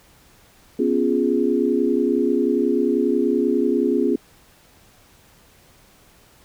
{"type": "chord", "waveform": "sine", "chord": "C# dominant seventh", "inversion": "third", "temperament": "equal", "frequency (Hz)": [246.9, 277.2, 349.2, 415.3], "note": ["B3", "C#4", "E#4", "G#4"], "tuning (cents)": [0, 0, 0, 0], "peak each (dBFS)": -22, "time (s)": [0.79, 4.16], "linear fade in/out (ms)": 5, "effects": ["pink hiss -53 dBFS RMS until 6.44 s"]}